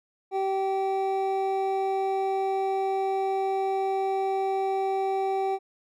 triangle tone pair together, 386.5 / 773 Hz, G4 / G5, -24 / -24 cents, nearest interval octave, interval 1200 cents, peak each -25 dBFS, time 0.31-5.59 s, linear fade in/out 50 ms, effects none

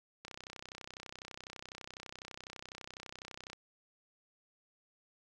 click train, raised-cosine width 0.2 ms, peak -28 dBFS, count 106, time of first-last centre 0.25-3.531 s, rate 32 Hz, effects none

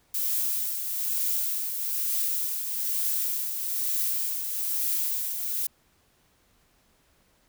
violet noise with tremolo, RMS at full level -26 dBFS, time 0.14-5.67 s, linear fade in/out 5 ms, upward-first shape triangle, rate 1.1 Hz, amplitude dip 50%, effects pink hiss -65 dBFS RMS until 7.48 s

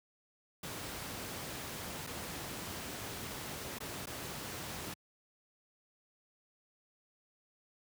pink noise with dropouts, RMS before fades -42 dBFS, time 0.63-4.94 s, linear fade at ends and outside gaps 5 ms, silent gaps 2.067-2.071 / 3.787-3.803 / 4.058-4.07 s, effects high-pass 80 Hz 12 dB/octave

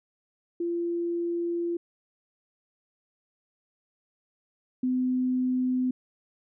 sine tone pair in turn, 342.8 / 254.2 Hz, F4 / C4, -32 / -50 cents, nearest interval perfect fourth, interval 518 cents, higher first, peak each -26 / -23 dBFS, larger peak second, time 0.6-1.77 / 4.83-5.91 s, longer first, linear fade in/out 5 ms, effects none

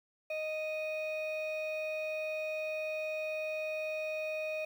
sine tone pair together, 622.2 / 2489 Hz, D#5 / D#7, 0 / 0 cents, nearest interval 2 octaves, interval 2400 cents, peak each -33 / -37 dBFS, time 0.3-4.65 s, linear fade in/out 5 ms, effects tanh soft clip ceiling -31 dBFS + 10-bit

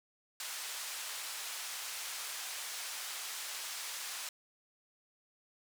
white band-pass noise, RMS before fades -42 dBFS, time 0.4-4.29 s, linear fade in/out 2 ms, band 870 to 9200 Hz, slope 12 dB/octave, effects none

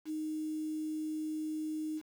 sine tone with quantisation, 310 Hz, D#4, 6 cents flat, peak -34 dBFS, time 0.05-2.02 s, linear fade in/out 50 ms, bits 9, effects none

